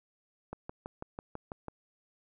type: click train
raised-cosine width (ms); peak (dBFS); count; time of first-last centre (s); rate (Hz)
1; -25; 8; 0.53-1.683; 6.07
effects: none